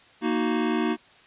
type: chord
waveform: square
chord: D# minor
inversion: second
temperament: equal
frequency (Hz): 233.1 / 311.1 / 370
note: A#3 / D#4 / F#4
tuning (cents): 0 / 0 / 0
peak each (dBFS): -27 / -27 / -29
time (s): 0.21-0.97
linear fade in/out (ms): 50
effects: white hiss -54 dBFS RMS until 1.26 s + resampled to 8000 Hz